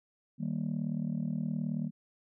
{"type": "chord", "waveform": "sine", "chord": "Eb major", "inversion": "none", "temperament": "just", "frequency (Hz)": [155.56, 194.45, 233.3], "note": ["Eb3", "G3", "Bb3"], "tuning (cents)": [0, -14, 2], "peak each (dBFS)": -34, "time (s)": [0.38, 1.91], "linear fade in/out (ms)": 50, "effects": ["tanh soft clip ceiling -25 dBFS"]}